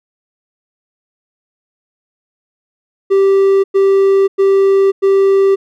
triangle tone bursts, 390.7 Hz, G4, 6 cents flat, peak -5 dBFS, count 4, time 3.1-5.56 s, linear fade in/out 20 ms, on 540 ms, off 100 ms, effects none

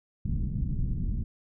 pink low-pass noise, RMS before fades -29 dBFS, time 0.25-1.24 s, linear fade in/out 5 ms, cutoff 200 Hz, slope 24 dB/octave, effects none

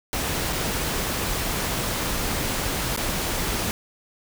pink noise with dropouts, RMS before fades -26 dBFS, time 0.13-3.71 s, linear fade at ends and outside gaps 0 ms, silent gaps 0.526-0.53 / 2.963-2.974 s, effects none

